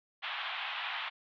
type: band-pass noise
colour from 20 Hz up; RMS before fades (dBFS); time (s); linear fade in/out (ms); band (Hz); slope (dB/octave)
white; -38; 0.22-1.1; 20; 720 to 3500; 48
effects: none